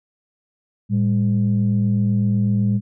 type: tone pair together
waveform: sine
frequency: 112.5 / 200.5 Hz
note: A2 / G3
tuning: +39 / +39 cents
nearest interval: minor seventh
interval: 1000 cents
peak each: -17 dBFS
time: 0.89-2.81 s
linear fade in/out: 50 ms
effects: tanh soft clip ceiling -10 dBFS